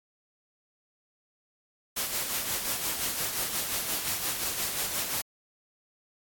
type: noise with tremolo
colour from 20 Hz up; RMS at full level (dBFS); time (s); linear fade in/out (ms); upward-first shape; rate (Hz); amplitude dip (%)
white; -29; 1.96-5.22; 10; sine; 5.7; 45
effects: AAC 64 kbps